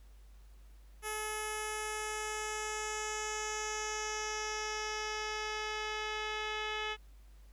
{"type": "tone with low-pass filter sweep", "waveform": "10% pulse", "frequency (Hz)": 428.6, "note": "A4", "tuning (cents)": -45, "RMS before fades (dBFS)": -38, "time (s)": [1.02, 6.97], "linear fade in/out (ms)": 50, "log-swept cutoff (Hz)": [11000, 3600], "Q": 3, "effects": ["added 50 Hz sine -53 dBFS peak until 7.52 s", "pink hiss -69 dBFS RMS until 7.52 s"]}